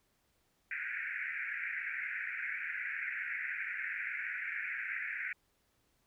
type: band-pass noise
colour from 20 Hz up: pink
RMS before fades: -39 dBFS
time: 0.71-5.33 s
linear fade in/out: 2 ms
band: 1500 to 2400 Hz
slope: 96 dB/octave
effects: pink hiss -75 dBFS RMS until 6.06 s